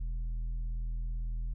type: tone with tanh clipping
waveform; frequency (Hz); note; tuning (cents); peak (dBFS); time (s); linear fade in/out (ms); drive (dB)
sine; 41.05; E1; -6; -33; 0-1.54; 10; 6
effects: none